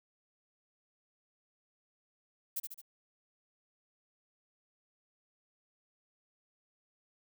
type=noise with echo; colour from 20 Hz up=violet; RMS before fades=-35 dBFS; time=2.56-2.6 s; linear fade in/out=10 ms; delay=72 ms; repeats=3; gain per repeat=-5 dB; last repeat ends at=2.816 s; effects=none